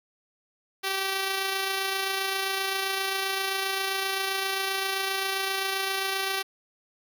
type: tone with amplitude modulation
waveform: 5% pulse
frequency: 386.9 Hz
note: G4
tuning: 23 cents flat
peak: -14 dBFS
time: 0.83-6.43 s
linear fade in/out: 20 ms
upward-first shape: sine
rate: 27.6 Hz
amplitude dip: 30%
effects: none